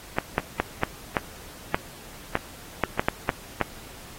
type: clicks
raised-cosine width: 0.5 ms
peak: -6 dBFS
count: 12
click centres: 0.185 / 0.381 / 0.6 / 0.834 / 1.168 / 1.745 / 2.354 / 2.837 / 2.995 / 3.085 / 3.292 / 3.613 s
effects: pink hiss -45 dBFS RMS until 4.18 s + AAC 48 kbps